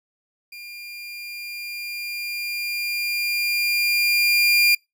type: tone with level ramp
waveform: 30% pulse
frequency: 2400 Hz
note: D7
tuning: 37 cents sharp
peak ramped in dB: -34 to -11 dBFS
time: 0.52-4.75 s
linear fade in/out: 5 ms
effects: noise-tail reverb RT60 0.2 s tail -26 dB re dry